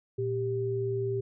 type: tone pair together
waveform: sine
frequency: 116.81 / 392.9 Hz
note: A#2 / G4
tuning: +4 / +4 cents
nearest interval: octave + major sixth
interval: 2100 cents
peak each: -32 / -29 dBFS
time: 0.18-1.21 s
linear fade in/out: 10 ms
effects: none